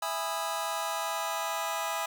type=chord; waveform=sawtooth; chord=E major seventh; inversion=none; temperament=just; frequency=659.3 / 824.1 / 988.9 / 1236.1 Hz; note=E5 / G#5 / B5 / D#6; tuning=0 / -14 / +2 / -12 cents; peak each=-32 dBFS; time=0.02-2.06 s; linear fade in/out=5 ms; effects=none